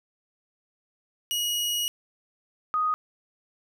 sawtooth / sine tone pair in turn, 2900 / 1245.6 Hz, F#7 / D#6, -35 / +2 cents, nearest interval octave + minor third, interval 1463 cents, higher first, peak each -22 dBFS, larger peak neither, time 1.31-1.88 / 2.74-2.94 s, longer first, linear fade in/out 0 ms, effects none

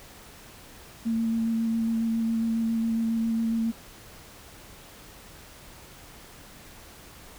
sine tone with vibrato, 226.8 Hz, A#3, 47 cents flat, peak -23 dBFS, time 1.05-3.72 s, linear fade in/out 20 ms, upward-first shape square, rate 7.3 Hz, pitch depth 12 cents each way, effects pink hiss -48 dBFS RMS until 7.38 s

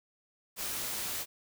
white noise, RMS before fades -36 dBFS, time 0.56-1.26 s, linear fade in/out 50 ms, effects none

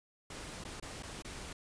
pink noise with dropouts, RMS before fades -45 dBFS, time 0.3-1.53 s, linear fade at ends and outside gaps 5 ms, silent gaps 0.64-0.649 / 0.8-0.824 / 1.026-1.031 / 1.223-1.246 s, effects resampled to 22050 Hz

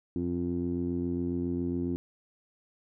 15% pulse tone with low-pass filter, 87.31 Hz, F2, in tune, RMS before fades -31 dBFS, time 0.16-1.96 s, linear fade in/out 0 ms, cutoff 310 Hz, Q 4.4, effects none

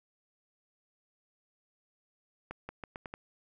accelerating click train, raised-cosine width 0.5 ms, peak -25 dBFS, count 6, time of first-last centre 2.51-3.139 s, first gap 180 ms, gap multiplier 0.82, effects none

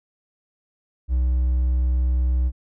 triangle tone with hard clipping, 62.9 Hz, B1, 32 cents sharp, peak -18 dBFS, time 1.08-2.52 s, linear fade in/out 50 ms, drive 5 dB, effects none

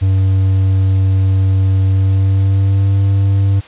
triangle tone with pitch glide, 95.7 to 98.16 Hz, G2 to G2, -41 to +3 cents, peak -7 dBFS, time 0.01-3.61 s, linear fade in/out 20 ms, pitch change +44 cents, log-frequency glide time 1.85-2.97 s, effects white hiss -38 dBFS RMS until 3.67 s + resampled to 8000 Hz

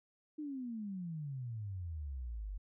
sine exponential sweep, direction down, 311.1 to 45.98 Hz, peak -39 dBFS, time 0.38-2.58 s, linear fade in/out 10 ms, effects none

